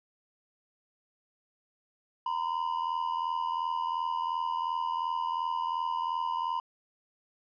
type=ring-modulated tone; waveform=triangle; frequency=974 Hz; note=B5; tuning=24 cents flat; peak=-24 dBFS; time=2.26-6.6 s; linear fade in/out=2 ms; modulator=41.4 Hz; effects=resampled to 11025 Hz